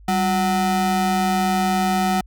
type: ring-modulated tone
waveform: square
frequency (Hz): 275.9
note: C#4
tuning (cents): -8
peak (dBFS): -15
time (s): 0.08-2.21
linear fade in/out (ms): 5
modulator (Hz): 470
effects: added 50 Hz sine -42 dBFS peak until 2.26 s